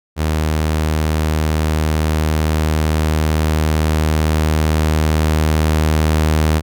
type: tone with level ramp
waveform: sawtooth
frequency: 77.78 Hz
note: D#2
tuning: in tune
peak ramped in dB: -11 to -8 dBFS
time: 0.16-6.62 s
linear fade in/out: 50 ms
effects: none